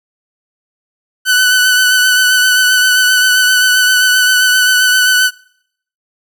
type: tone with vibrato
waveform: sawtooth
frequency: 1500 Hz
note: F#6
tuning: 23 cents sharp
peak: -4 dBFS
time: 1.25-5.31 s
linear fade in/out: 50 ms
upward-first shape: sine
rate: 7.6 Hz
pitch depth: 24 cents each way
effects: noise-tail reverb RT60 0.7 s tail -25 dB re dry